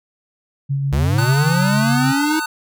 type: tone with tremolo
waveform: sine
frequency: 138.59 Hz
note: C#3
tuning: in tune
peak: -16 dBFS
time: 0.69-2.13 s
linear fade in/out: 20 ms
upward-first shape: sine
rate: 6.7 Hz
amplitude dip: 25%
type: linear sweep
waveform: square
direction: up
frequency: 63.2 to 320 Hz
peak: -17 dBFS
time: 0.92-2.4 s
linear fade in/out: 10 ms
type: chord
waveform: square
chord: D# diminished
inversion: second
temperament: just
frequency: 896 / 1244.5 / 1493.4 Hz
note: A5 / D#6 / F#6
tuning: +31 / 0 / +16 cents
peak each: -27 / -30 / -24 dBFS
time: 1.18-2.46 s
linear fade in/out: 5 ms
effects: none